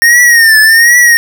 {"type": "tone with vibrato", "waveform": "square", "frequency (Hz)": 1839, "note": "A#6", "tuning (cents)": -24, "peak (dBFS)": -3, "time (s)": [0.02, 1.17], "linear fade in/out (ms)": 0, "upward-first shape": "triangle", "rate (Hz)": 1.3, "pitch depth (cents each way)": 110, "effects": []}